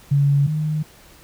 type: tone pair in turn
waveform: sine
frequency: 141.5 / 153.65 Hz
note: C#3 / D#3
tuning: +36 / -21 cents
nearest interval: minor second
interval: 143 cents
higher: second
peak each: -13 / -19 dBFS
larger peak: first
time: 0.11-0.47 / 0.47-0.83 s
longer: neither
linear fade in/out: 10 ms
effects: pink hiss -48 dBFS RMS until 1.23 s